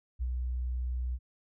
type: tone with ADSR envelope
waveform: sine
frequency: 62 Hz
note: B1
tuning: 7 cents sharp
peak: -28 dBFS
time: 0.19-1.19 s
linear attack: 30 ms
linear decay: 44 ms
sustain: -2 dB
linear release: 49 ms
effects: none